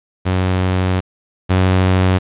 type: tone pair in turn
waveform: sawtooth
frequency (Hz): 92.5 / 93.03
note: F#2 / F#2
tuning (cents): 0 / +10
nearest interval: unison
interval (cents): 10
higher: second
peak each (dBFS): -10 / -7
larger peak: second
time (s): 0.25-1.01 / 1.49-2.19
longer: first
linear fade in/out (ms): 20
effects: resampled to 8000 Hz + 7-bit